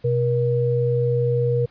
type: tone pair together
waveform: sine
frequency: 126.2 / 476.5 Hz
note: B2 / A#4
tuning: +38 / +38 cents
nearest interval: octave + major seventh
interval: 2300 cents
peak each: -20 dBFS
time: 0.04-1.66 s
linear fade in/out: 10 ms
effects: pink hiss -56 dBFS RMS until 1.7 s + resampled to 11025 Hz